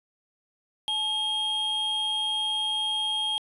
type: tone pair together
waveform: triangle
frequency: 857 / 3239 Hz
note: A5 / G#7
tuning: -46 / -44 cents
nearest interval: octave + major seventh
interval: 2302 cents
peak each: -33 / -24 dBFS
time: 0.88-3.38 s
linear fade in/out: 0 ms
effects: resampled to 32000 Hz